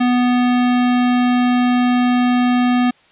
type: tone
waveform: square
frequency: 246.9 Hz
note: B3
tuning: in tune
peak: -13 dBFS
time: 0-2.91 s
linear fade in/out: 10 ms
effects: white hiss -52 dBFS RMS until 3.11 s + resampled to 8000 Hz